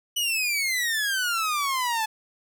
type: exponential sweep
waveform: sawtooth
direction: down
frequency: 2978 to 860 Hz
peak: -20 dBFS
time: 0.16-2.06 s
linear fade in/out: 10 ms
effects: none